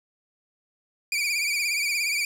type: tone with vibrato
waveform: sawtooth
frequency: 2349 Hz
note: D7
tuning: in tune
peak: -20 dBFS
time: 1.12-2.25 s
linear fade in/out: 2 ms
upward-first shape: triangle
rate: 17 Hz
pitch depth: 91 cents each way
effects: low-pass 12000 Hz 12 dB/octave + 8-bit